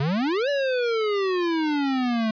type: exponential two-way sweep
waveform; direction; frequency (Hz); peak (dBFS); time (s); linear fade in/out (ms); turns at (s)
square; up then down; 130.81 to 580 to 215.9; -22; 0-2.31; 5; 0.49
effects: resampled to 11025 Hz + 9-bit